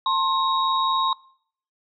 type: tone cluster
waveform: sine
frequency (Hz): 897 / 1061 / 3786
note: A5 / C6 / A#7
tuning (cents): +33 / +24 / +26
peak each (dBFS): -27 / -20 / -27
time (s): 0.06-1.13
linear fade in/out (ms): 2
effects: noise-tail reverb RT60 0.6 s tail -23 dB re dry